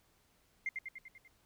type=tone with echo; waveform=sine; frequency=2100 Hz; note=C7; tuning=6 cents sharp; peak=-32 dBFS; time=0.66-0.69 s; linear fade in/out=2 ms; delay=98 ms; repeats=6; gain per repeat=-4 dB; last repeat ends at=1.278 s; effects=tanh soft clip ceiling -28 dBFS + pink hiss -71 dBFS RMS until 1.45 s